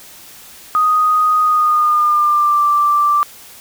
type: tone with pitch glide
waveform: sine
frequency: 1244.5 to 1174.7 Hz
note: D#6 to D6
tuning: 0 to 0 cents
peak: -10 dBFS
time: 0.75-3.23 s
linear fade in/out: 0 ms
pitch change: -100 cents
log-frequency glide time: 1.42-2.64 s
effects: white hiss -39 dBFS RMS until 3.6 s